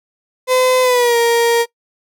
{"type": "tone with pitch glide", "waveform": "35% pulse", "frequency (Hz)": [510, 467.7], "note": ["C5", "A#4"], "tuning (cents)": [-44, 6], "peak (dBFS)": -9, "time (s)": [0.47, 1.66], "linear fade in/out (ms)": 50, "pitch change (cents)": -150, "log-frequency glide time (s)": [0.82, 1.17], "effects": ["noise-tail reverb RT60 0.1 s tail -21 dB re dry"]}